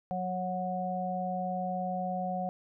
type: harmonic tone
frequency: 183.3 Hz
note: F#3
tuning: 16 cents flat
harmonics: 1 / 3 / 4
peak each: -35 / -38 / -33 dBFS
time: 0.11-2.49 s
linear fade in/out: 0 ms
effects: none

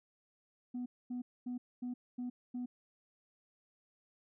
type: tone bursts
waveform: sine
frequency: 246.9 Hz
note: B3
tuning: in tune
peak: -35 dBFS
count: 6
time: 0.74-2.66 s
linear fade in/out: 10 ms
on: 120 ms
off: 240 ms
effects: tanh soft clip ceiling -35 dBFS

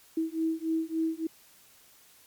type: beating tone pair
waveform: sine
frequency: 321.4 / 324.9 Hz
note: E4 / E4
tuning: -44 / -25 cents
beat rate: 3.5 Hz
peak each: -30 dBFS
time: 0.17-1.27 s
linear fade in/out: 5 ms
effects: white hiss -58 dBFS RMS until 2.26 s + MP3 96 kbps

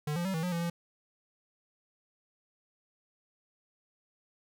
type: tone with pitch steps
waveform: square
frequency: 149.7 / 173.2 / 191.5 / 161.4 / 179.7 / 169.3 / 170.9 Hz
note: D3 / F3 / G3 / E3 / F3 / E3 / F3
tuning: +33 / -14 / -40 / -36 / +50 / +46 / -37 cents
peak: -31 dBFS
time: 0.07-0.7 s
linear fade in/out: 5 ms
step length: 90 ms
effects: none

